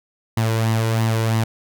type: tone with flanger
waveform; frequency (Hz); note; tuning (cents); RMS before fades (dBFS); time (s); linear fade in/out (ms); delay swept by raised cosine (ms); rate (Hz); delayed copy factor
sawtooth; 112.3; A2; +36; -19; 0.37-1.44; 5; 1 to 2.1; 3; +0.5
effects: none